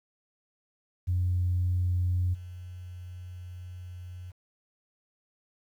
sine tone with level steps, 89.8 Hz, F2, 49 cents sharp, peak -23 / -39 dBFS, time 1.07-4.32 s, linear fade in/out 20 ms, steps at 2.33 s, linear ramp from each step 20 ms, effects tanh soft clip ceiling -19 dBFS + 10-bit

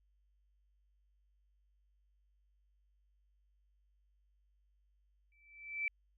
sine tone with exponential growth, 2323 Hz, D7, 20 cents flat, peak -31 dBFS, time 5.32-5.88 s, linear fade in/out 1 ms, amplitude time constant 120 ms, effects added 50 Hz sine -70 dBFS peak until 6.17 s

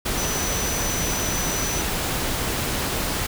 sine tone in noise, 5980 Hz, F#8, 17 cents sharp, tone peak -28 dBFS, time 0.17-1.82 s, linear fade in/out 10 ms, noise pink, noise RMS -25 dBFS, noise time 0.05-3.27 s, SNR -6 dB, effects none

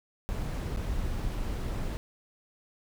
brown noise with dropouts, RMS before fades -32 dBFS, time 0.29-1.97 s, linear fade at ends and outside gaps 0 ms, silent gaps 0.762-0.772 s, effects none

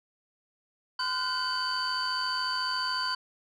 sine tone cluster, 1022 / 1434 / 1528 / 3028 / 4578 Hz, C6 / F6 / G6 / F#7 / D8, -41 / +45 / -45 / +39 / -45 cents, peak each -31 / -35 / -36 / -39 / -30 dBFS, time 0.99-3.15 s, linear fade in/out 5 ms, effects tanh soft clip ceiling -22 dBFS

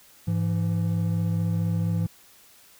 triangle tone pair together, 103.83 / 168.21 Hz, G#2 / E3, 0 / +35 cents, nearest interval minor sixth, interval 835 cents, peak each -23 dBFS, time 0.27-2.07 s, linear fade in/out 10 ms, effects white hiss -54 dBFS RMS until 2.79 s

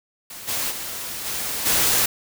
white noise with level steps, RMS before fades -37 / -25 / -31 / -27 / -19 dBFS, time 0.3-2.06 s, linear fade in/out 5 ms, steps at 0.47 / 0.7 / 1.25 / 1.65 s, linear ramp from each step 20 ms, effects none

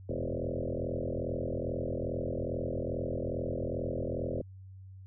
sine tone with frequency modulation, 315.2 Hz, D#4, 23 cents sharp, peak -31 dBFS, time 0.09-4.42 s, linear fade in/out 5 ms, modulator 42.4 Hz, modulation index 6.4, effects added 95 Hz sine -46 dBFS peak until 5.06 s

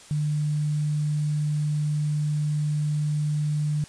sine tone with quantisation, 150 Hz, D3, 37 cents sharp, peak -22 dBFS, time 0.11-3.84 s, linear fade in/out 0 ms, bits 8, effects white hiss -48 dBFS RMS until 3.88 s + resampled to 22050 Hz

